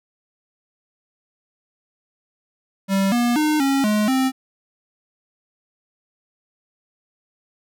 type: tone with pitch steps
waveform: square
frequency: 194.6 / 239.9 / 304.9 / 273.5 / 211.1 / 262.4 Hz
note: G3 / A#3 / D#4 / C#4 / G#3 / C4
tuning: -12 / +50 / -35 / -23 / +29 / +5 cents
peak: -17 dBFS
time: 2.88-4.32 s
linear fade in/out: 50 ms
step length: 240 ms
effects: none